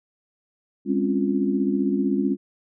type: chord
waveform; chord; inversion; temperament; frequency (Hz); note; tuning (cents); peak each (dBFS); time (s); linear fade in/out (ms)
sine; Db major seventh; second; equal with one note detuned; 203 / 261.6 / 277.2 / 349.2; Ab3 / C4 / Db4 / F4; -39 / 0 / 0 / 0; -24 / -26 / -24 / -27; 0.85-2.37; 50
effects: none